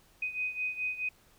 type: beating tone pair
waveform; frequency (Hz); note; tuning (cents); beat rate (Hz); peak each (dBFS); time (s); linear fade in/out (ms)
sine; 2500 / 2504.7; D#7 / D#7; +8 / +11; 4.7; -33 / -37; 0.22-1.09; 5
effects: pink hiss -63 dBFS RMS until 1.38 s